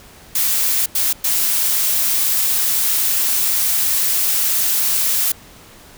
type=noise bursts at uneven times; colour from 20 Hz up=blue; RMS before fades=-17 dBFS; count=3; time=0.35-0.86 / 0.95-1.13 / 1.24-5.32 s; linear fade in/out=5 ms; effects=pink hiss -43 dBFS RMS until 5.97 s